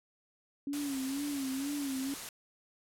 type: tone with vibrato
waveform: sine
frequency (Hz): 276.5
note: C#4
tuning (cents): -4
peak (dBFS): -33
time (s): 0.67-2.14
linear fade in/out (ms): 2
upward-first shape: sine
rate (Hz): 2.1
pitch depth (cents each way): 87
type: noise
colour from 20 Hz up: white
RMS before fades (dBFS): -42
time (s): 0.73-2.29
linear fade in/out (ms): 2
effects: low-pass 12000 Hz 12 dB/octave